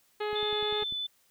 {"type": "harmonic tone", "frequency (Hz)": 420.8, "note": "G#4", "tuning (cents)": 23, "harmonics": [1, 2, 3, 4, 5, 6, 7, 8, 9, 10], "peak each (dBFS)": [-31, -37, -41, -43, -45, -47, -48, -49, -50, -51], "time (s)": [0.2, 0.84], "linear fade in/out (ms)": 10}
{"type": "click train", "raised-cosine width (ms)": 3, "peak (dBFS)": -35, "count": 7, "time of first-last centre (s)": [0.33, 0.924], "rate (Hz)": 10.1}
{"type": "tone with vibrato", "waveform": "sine", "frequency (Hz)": 3520, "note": "A7", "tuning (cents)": 0, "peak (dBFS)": -31, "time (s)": [0.35, 1.07], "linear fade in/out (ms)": 10, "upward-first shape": "sine", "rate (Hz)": 2.8, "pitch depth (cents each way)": 13}
{"effects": ["white hiss -67 dBFS RMS until 1.3 s"]}